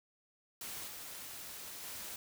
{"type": "noise with level steps", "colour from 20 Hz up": "white", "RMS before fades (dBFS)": [-44, -47, -45], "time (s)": [0.61, 2.16], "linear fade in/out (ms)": 2, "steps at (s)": [0.86, 1.82], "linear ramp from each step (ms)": 20, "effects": []}